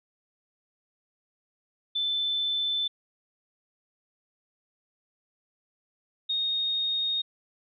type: tone pair in turn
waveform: sine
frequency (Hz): 3525 / 3714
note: A7 / A#7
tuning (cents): +2 / -7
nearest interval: minor second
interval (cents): 91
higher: second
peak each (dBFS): -25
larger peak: neither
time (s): 1.95-2.88 / 6.29-7.22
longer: neither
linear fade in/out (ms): 10
effects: none